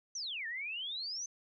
sine exponential two-way sweep, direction down then up, 6272 to 1760 to 6272 Hz, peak -37 dBFS, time 0.15-1.26 s, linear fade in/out 5 ms, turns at 0.47 s, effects none

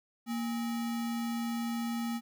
sine tone with sample-and-hold, 233.1 Hz, A#3, in tune, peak -31 dBFS, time 0.26-2.21 s, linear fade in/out 50 ms, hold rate 1050 Hz, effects none

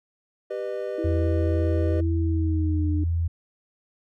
triangle chord, G augmented, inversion none, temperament equal with one note detuned, 392 / 493.9 / 609.4 Hz, G4 / B4 / D#5, 0 / 0 / -36 cents, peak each -30 dBFS, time 0.5-2.01 s, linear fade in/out 10 ms
sine tone with pitch glide, 329.6 to 302.2 Hz, E4 to D4, 0 to +50 cents, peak -27 dBFS, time 0.98-3.04 s, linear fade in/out 5 ms, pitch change -150 cents, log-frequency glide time 2.19-2.9 s
sine tone, 83.8 Hz, E2, 29 cents sharp, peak -21 dBFS, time 1.04-3.28 s, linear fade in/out 10 ms
effects none

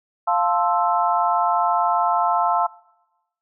sine chord, F major seventh, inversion none, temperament equal, 698.5 / 880 / 1046.5 / 1318.5 Hz, F5 / A5 / C6 / E6, 0 / 0 / 0 / 0 cents, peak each -21 / -21 / -23 / -24 dBFS, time 0.27-2.67 s, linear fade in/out 10 ms, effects noise-tail reverb RT60 1.0 s tail -23 dB re dry

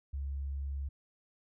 sine tone, 69.3 Hz, C#2, in tune, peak -34 dBFS, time 0.13-0.89 s, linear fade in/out 10 ms, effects none

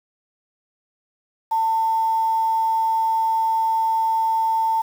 sine tone with quantisation, 895 Hz, A5, 29 cents sharp, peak -17 dBFS, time 1.51-4.82 s, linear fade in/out 10 ms, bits 7, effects none

